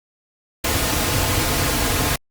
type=noise with comb filter; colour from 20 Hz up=pink; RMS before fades=-20 dBFS; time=0.64-2.16 s; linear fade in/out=5 ms; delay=5.2 ms; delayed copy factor=-0.55; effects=Opus 48 kbps